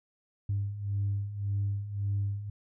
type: beating tone pair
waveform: sine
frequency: 99.2 / 101 Hz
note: G2 / G#2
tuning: +21 / -48 cents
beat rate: 1.8 Hz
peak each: -34 / -29 dBFS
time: 0.49-2.5 s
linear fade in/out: 5 ms
effects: tanh soft clip ceiling -23 dBFS